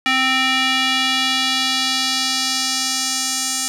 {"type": "tone with band-pass filter sweep", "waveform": "square", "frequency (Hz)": 261.6, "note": "C4", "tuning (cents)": 0, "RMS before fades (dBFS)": -19, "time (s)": [0.06, 3.68], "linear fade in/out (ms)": 0, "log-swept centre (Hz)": [2400, 7200], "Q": 1.7, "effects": []}